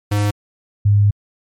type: tone pair in turn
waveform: square / sine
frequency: 103.2 / 102.31 Hz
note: G#2 / G#2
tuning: -10 / -25 cents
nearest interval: unison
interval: 15 cents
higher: first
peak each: -15 / -9 dBFS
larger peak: second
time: 0.11-0.31 / 0.85-1.11 s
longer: second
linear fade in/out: 10 ms
effects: MP3 64 kbps